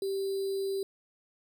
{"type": "tone with sample-and-hold", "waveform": "sine", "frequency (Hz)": 390, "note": "G4", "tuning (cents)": -9, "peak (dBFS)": -29, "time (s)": [0.02, 0.83], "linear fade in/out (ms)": 2, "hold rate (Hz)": 4410, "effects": []}